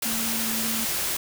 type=tone in noise; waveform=sine; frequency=225.4 Hz; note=A3; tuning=42 cents sharp; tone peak=-31 dBFS; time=0.05-0.85 s; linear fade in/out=5 ms; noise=white; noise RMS=-27 dBFS; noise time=0.02-1.17 s; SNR=-7 dB; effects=none